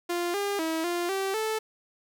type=tone with pitch steps; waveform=sawtooth; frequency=348.4 / 403.2 / 322.7 / 348.4 / 387.5 / 437.7 Hz; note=F4 / G4 / E4 / F4 / G4 / A4; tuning=-4 / +49 / -37 / -4 / -20 / -9 cents; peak=-23 dBFS; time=0.09-1.59 s; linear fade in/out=10 ms; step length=250 ms; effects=none